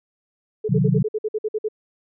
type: tone bursts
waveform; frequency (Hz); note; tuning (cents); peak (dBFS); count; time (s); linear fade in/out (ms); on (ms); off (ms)
sine; 430; A4; -40; -20; 11; 0.64-1.686; 10; 46; 54
type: chord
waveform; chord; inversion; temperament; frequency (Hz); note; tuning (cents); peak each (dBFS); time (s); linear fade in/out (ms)
sine; C diminished; none; equal; 130.81 / 155.56 / 185; C3 / Eb3 / Gb3; 0 / 0 / 0; -20 / -20 / -20; 0.69-1.03; 10
effects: none